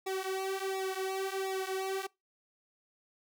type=tone with flanger; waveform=sawtooth; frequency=382.7 Hz; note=G4; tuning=42 cents flat; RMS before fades=-35 dBFS; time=0.06-2.07 s; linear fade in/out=10 ms; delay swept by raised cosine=0.65 to 4.65 ms; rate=1.4 Hz; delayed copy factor=-0.9; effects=noise-tail reverb RT60 0.2 s tail -24 dB re dry